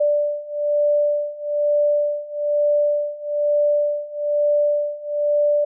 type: beating tone pair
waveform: sine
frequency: 587.3 / 588.4 Hz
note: D5 / D5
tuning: 0 / +3 cents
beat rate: 1.1 Hz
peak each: -21 / -19 dBFS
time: 0-5.65 s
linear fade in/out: 10 ms
effects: none